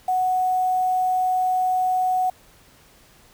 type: tone with quantisation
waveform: sine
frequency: 740 Hz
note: F#5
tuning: in tune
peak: -18 dBFS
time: 0.08-2.3 s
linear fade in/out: 5 ms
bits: 7
effects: pink hiss -53 dBFS RMS until 3.33 s